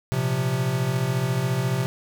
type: chord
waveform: square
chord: Bb suspended second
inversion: none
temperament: equal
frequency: 116.54 / 130.81 / 174.61 Hz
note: Bb2 / C3 / F3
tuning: 0 / 0 / 0 cents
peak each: -30 / -24 / -30 dBFS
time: 0.12-1.86 s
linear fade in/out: 0 ms
effects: none